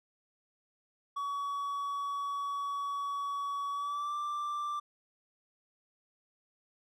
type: tone with pitch glide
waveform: triangle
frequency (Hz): 1130 to 1178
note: C#6 to D6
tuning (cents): +33 to +5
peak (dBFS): -31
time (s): 1.16-4.8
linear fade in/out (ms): 10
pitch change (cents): +72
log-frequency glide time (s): 3.71-4.15
effects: none